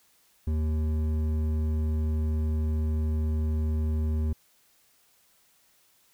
sine tone with hard clipping, 77.78 Hz, D#2, in tune, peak -26 dBFS, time 0.47-4.33 s, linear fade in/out 5 ms, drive 9 dB, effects white hiss -64 dBFS RMS until 6.13 s

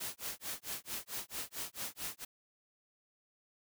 white noise with tremolo, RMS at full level -39 dBFS, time 0-2.25 s, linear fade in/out 10 ms, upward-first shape sine, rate 4.5 Hz, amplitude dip 100%, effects none

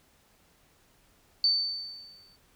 sine tone with exponential decay, 4545 Hz, C#8, 42 cents sharp, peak -19 dBFS, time 1.44-2.36 s, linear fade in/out 1 ms, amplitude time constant 200 ms, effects pink hiss -64 dBFS RMS until 2.55 s

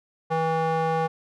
square tone with band-pass filter, 161.9 Hz, E3, 31 cents flat, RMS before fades -24 dBFS, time 0.3-1.08 s, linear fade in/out 20 ms, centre 760 Hz, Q 1.7, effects none

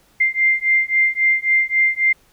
sine beating tone pair, 2094 / 2097.7 Hz, C7 / C7, +1 / +4 cents, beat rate 3.7 Hz, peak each -17 dBFS, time 0.2-2.13 s, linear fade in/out 10 ms, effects pink hiss -56 dBFS RMS until 2.32 s

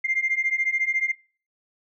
sine beating tone pair, 2093 / 2107 Hz, C7 / C7, 0 / +12 cents, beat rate 14 Hz, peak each -24 dBFS, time 0.04-1.12 s, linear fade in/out 10 ms, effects noise-tail reverb RT60 0.4 s tail -21 dB re dry + tanh soft clip ceiling -14 dBFS

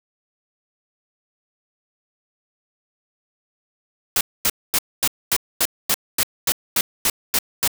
white noise bursts, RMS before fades -18 dBFS, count 13, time 4.16-7.677 s, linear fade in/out 2 ms, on 49 ms, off 240 ms, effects none

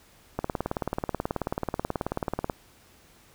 click train, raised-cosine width 1 ms, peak -13 dBFS, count 40, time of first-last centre 0.39-2.498 s, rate 18.5 Hz, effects pink hiss -57 dBFS RMS until 3.34 s

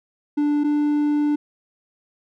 triangle tone pair in turn, 293.7 / 295.2 Hz, D4 / D4, 0 / +9 cents, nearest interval unison, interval 9 cents, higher second, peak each -15 dBFS, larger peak neither, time 0.37-0.64 / 0.64-1.36 s, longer second, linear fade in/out 10 ms, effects none

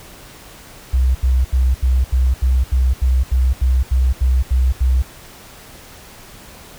sine tone bursts, 64 Hz, C2, 38 cents flat, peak -11 dBFS, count 14, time 0.93-5.024 s, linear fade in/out 10 ms, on 220 ms, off 78 ms, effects pink hiss -40 dBFS RMS until 6.78 s

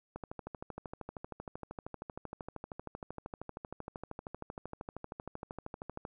click train, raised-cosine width 1 ms, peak -27 dBFS, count 77, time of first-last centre 0.16-6.051 s, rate 12.9 Hz, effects none

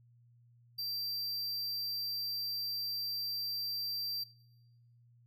square tone, 4700 Hz, D8, 1 cent sharp, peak -36 dBFS, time 0.78-4.24 s, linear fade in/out 10 ms, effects noise-tail reverb RT60 0.9 s tail -20 dB re dry + added 119 Hz sine -61 dBFS peak until 5.26 s

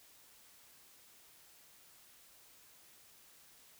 silence, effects white hiss -62 dBFS RMS until 3.79 s

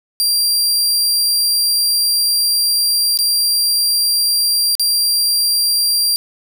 sawtooth tone with dropouts, 4742 Hz, D8, 16 cents sharp, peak -10 dBFS, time 0.2-6.16 s, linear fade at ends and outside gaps 0 ms, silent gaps 3.174-3.189 / 4.752-4.796 s, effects none

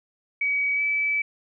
sine tone with pitch glide, 2269 to 2302 Hz, C#7 to D7, +40 to -35 cents, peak -21 dBFS, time 0.41-1.22 s, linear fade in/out 5 ms, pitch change +25 cents, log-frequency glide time 0.75-0.81 s, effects none

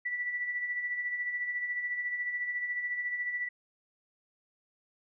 sine tone with tremolo, 1962 Hz, B6, 12 cents flat, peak -29 dBFS, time 0.05-3.49 s, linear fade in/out 10 ms, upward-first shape sine, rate 14 Hz, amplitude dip 50%, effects none

